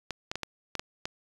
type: clicks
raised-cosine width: 0.2 ms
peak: -15 dBFS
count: 7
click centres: 0.107 / 0.315 / 0.356 / 0.433 / 0.753 / 0.795 / 1.055 s
effects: resampled to 24000 Hz